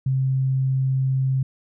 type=tone; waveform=sine; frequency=132.5 Hz; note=C3; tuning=22 cents sharp; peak=-18 dBFS; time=0.06-1.43 s; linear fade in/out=5 ms; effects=none